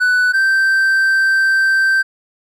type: tone pair in turn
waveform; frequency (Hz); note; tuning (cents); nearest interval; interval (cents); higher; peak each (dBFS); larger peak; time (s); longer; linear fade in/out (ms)
triangle; 1490 / 1560.9; F#6 / G6; +12 / -8; minor second; 80; second; -9; neither; 0-0.33 / 0.33-2.03; second; 20
effects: none